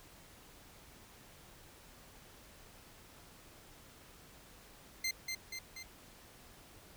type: tone with echo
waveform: 20% pulse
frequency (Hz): 2083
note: C7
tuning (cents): -8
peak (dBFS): -28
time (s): 5.04-5.11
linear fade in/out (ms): 5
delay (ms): 240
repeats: 3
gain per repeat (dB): -4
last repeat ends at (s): 5.83
effects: pink hiss -58 dBFS RMS until 6.96 s